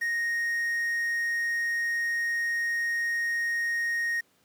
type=tone with quantisation; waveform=triangle; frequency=1864.7 Hz; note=A#6; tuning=in tune; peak=-24 dBFS; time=0.01-4.21 s; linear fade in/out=10 ms; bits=8; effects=pink hiss -66 dBFS RMS until 4.44 s + high-pass 150 Hz 12 dB/octave